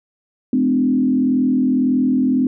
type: tone with frequency modulation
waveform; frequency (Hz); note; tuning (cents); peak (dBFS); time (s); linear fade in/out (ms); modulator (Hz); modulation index
sine; 256.1; C4; -37; -13; 0.53-2.47; 2; 41.8; 0.88
effects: none